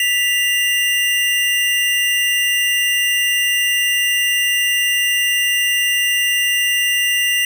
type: tone pair together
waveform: square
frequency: 1970 / 2794 Hz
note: B6 / F7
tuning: -5 / 0 cents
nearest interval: tritone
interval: 605 cents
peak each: -19 / -17 dBFS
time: 0-7.45 s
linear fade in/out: 2 ms
effects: none